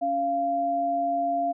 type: tone pair together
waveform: sine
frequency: 279.9 / 691.6 Hz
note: C#4 / F5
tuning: +17 / -17 cents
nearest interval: octave + major third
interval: 1566 cents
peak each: -32 / -23 dBFS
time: 0.01-1.53 s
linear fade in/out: 20 ms
effects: none